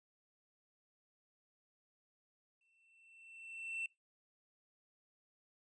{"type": "tone with exponential growth", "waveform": "triangle", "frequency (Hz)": 2687, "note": "E7", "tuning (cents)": 33, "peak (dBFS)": -35, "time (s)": [2.61, 3.86], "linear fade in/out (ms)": 2, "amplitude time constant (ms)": 270, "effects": ["noise-tail reverb RT60 0.2 s tail -23 dB re dry", "resampled to 22050 Hz"]}